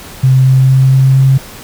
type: tone with pitch steps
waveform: sine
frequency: 130.81 / 131.57 / 132.33 / 133.1 / 133.87 Hz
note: C3 / C3 / C3 / C3 / C3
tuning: 0 / +10 / +20 / +30 / +40 cents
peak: -4 dBFS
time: 0.23-1.38 s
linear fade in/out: 10 ms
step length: 230 ms
effects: pink hiss -31 dBFS RMS until 1.63 s